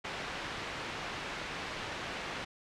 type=low-pass noise; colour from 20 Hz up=white; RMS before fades=-40 dBFS; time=0.04-2.45 s; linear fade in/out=10 ms; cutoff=2500 Hz; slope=12 dB/octave; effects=low-pass 8000 Hz 12 dB/octave